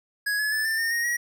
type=tone with pitch steps; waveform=square; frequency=1667 / 1705 / 1743.8 / 1783.6 / 1824.2 / 1865.7 / 1908.3 Hz; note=G#6 / G#6 / A6 / A6 / A#6 / A#6 / A#6; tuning=+6 / +45 / -16 / +23 / -38 / +1 / +40 cents; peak=-24 dBFS; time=0.26-1.17 s; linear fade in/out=10 ms; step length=130 ms; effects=none